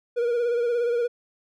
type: tone with vibrato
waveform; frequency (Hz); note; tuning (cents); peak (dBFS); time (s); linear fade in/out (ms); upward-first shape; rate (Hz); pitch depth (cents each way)
triangle; 476.3; A#4; +37; -19; 0.16-1.08; 20; sine; 17; 42
effects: none